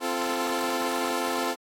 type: chord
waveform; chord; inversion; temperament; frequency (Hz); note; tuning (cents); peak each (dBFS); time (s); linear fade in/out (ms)
15% pulse; F major; second; equal with one note detuned; 261.6 / 345.6 / 440; C4 / F4 / A4; 0 / -18 / 0; -24 / -24 / -25; 0-1.56; 50
effects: AAC 48 kbps